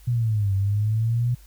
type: linear two-way sweep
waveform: sine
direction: down then up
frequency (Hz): 123.47 to 96.1 to 123.47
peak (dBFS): -19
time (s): 0.07-1.35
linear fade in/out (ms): 10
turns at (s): 0.54
effects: added 50 Hz sine -46 dBFS peak until 1.46 s + white hiss -56 dBFS RMS until 1.46 s